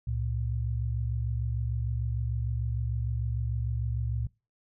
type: tone pair together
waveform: sine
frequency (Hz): 68.24 / 114.9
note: C#2 / A#2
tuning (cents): -27 / -25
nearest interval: major sixth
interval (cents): 902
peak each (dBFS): -31 / -30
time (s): 0.07-4.27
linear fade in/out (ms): 5
effects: noise-tail reverb RT60 0.3 s tail -24 dB re dry